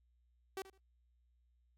sawtooth tone with echo, 384.4 Hz, G4, 34 cents flat, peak -36 dBFS, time 0.57-0.62 s, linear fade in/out 2 ms, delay 79 ms, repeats 2, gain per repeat -15 dB, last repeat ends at 0.778 s, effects added 60 Hz sine -70 dBFS peak until 1.77 s + AAC 48 kbps

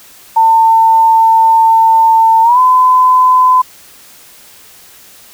sine tone with pitch glide, 899 to 1014.9 Hz, A5 to B5, +37 to +47 cents, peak -4 dBFS, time 0.36-3.62 s, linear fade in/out 10 ms, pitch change +210 cents, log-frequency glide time 2.42-2.59 s, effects white hiss -39 dBFS RMS until 5.33 s

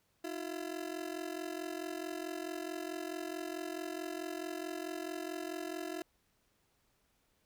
30% pulse ring-modulated tone, 338 Hz, E4, 43 cents sharp, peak -33 dBFS, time 0.24-6.02 s, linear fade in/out 0 ms, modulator 22.3 Hz, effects pink hiss -75 dBFS RMS until 7.45 s

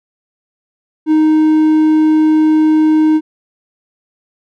triangle tone, 311.1 Hz, D#4, in tune, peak -5 dBFS, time 1.06-3.21 s, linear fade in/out 50 ms, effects none

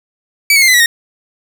sawtooth tone with pitch steps, 2292 / 2197 / 2107 / 2020 / 1936.3 / 1856.3 Hz, D7 / C#7 / C7 / B6 / B6 / A#6, -43 / -16 / +12 / +39 / -35 / -8 cents, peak -3 dBFS, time 0.5-0.86 s, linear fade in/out 2 ms, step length 60 ms, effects none

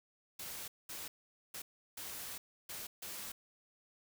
white noise bursts at uneven times, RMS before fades -45 dBFS, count 6, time 0.39-0.68 / 0.89-1.08 / 1.54-1.62 / 1.97-2.38 / 2.69-2.87 / 3.02-3.32 s, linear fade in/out 5 ms, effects none

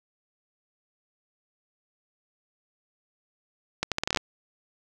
accelerating click train, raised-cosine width 0.2 ms, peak -8 dBFS, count 10, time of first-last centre 3.83-4.172 s, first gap 87 ms, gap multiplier 0.77, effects none

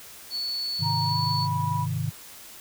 sine tone, 4435 Hz, C#8, in tune, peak -27 dBFS, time 0.3-1.48 s, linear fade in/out 50 ms
sine chord, Ab major, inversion none, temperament equal, 103.83 / 130.81 / 155.56 Hz, Ab2 / C3 / Eb3, 0 / 0 / 0 cents, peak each -30 / -30 / -29 dBFS, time 0.79-2.11 s, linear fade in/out 20 ms
sine tone with pitch glide, 938 to 978.4 Hz, A#5 to B5, +11 to -16 cents, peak -27 dBFS, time 0.82-1.87 s, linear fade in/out 50 ms, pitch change +73 cents, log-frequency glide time 1.01-1.19 s
effects white hiss -45 dBFS RMS until 2.6 s

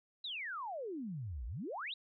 sine exponential two-way sweep, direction down then up, 4053 to 52.7 to 4053 Hz, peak -39 dBFS, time 0.24-1.94 s, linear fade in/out 5 ms, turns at 1.46 s, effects none

